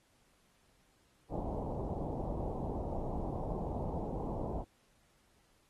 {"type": "low-pass noise", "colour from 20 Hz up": "pink", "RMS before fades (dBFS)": -38, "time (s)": [1.29, 4.65], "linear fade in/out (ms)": 50, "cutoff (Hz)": 910, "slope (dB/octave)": 48, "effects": ["pink hiss -71 dBFS RMS until 5.69 s", "AAC 32 kbps"]}